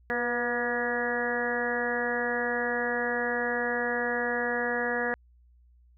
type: harmonic tone with a mistuned harmonic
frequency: 239.7 Hz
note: A#3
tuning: 48 cents sharp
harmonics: 1 / 2 / 3 / 4 / 5 / 6 / 7 / 8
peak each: -36 / -31 / -35 / -40 / -41 / -39 / -31 / -35 dBFS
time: 0.1-5.14 s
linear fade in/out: 0 ms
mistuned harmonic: 2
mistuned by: +29 cents
effects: added 60 Hz sine -56 dBFS peak until 5.97 s